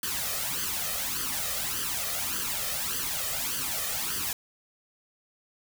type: noise with flanger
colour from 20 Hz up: white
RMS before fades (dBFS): -31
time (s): 0.03-4.33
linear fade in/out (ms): 2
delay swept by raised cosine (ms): 0.64 to 1.64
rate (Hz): 1.7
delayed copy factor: +0.7
effects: none